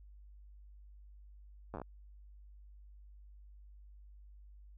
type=slowing click train; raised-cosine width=1 ms; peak=-29 dBFS; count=7; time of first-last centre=1.74-1.817 s; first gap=9 ms; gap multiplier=1.14; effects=added 50 Hz sine -53 dBFS peak until 4.77 s